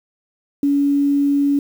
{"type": "tone with quantisation", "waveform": "sine", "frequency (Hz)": 283.3, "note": "C#4", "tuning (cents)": 38, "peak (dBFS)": -13, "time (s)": [0.63, 1.59], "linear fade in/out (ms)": 2, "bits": 7, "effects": []}